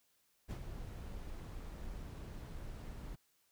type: noise with ADSR envelope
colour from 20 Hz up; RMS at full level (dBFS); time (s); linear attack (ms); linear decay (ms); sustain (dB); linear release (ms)
brown; -39; 0.48-3.16; 31; 71; -7; 15
effects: white hiss -75 dBFS RMS until 3.51 s